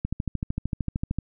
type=click train; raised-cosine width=5 ms; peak=-14 dBFS; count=16; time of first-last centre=0.05-1.186 s; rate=13.2 Hz; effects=none